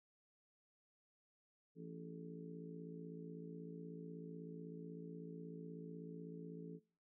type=harmonic tone with a mistuned harmonic; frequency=56.2 Hz; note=A1; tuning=37 cents sharp; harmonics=3 / 4 / 5 / 6 / 7 / 8; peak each=-51 / -59 / -55 / -63 / -64 / -55 dBFS; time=1.75-6.8 s; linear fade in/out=50 ms; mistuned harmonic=8; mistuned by=-66 cents; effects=noise-tail reverb RT60 0.4 s tail -20 dB re dry